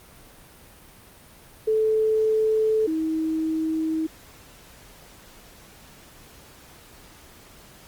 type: tone pair in turn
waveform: sine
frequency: 436.7 / 318.3 Hz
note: A4 / D#4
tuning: -13 / +39 cents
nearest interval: perfect fourth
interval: 548 cents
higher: first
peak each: -18 / -22 dBFS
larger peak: first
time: 1.67-2.87 / 2.87-4.07 s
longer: neither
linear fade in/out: 10 ms
effects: pink hiss -49 dBFS RMS until 7.87 s + Opus 32 kbps